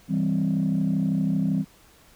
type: chord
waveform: sine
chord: C major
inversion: first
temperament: just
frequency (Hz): 163.52 / 196.22 / 261.6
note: E3 / G3 / C4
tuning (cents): -14 / +2 / 0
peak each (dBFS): -24 / -23 / -26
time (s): 0.08-1.65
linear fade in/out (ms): 50
effects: tanh soft clip ceiling -15 dBFS + pink hiss -55 dBFS RMS until 2.15 s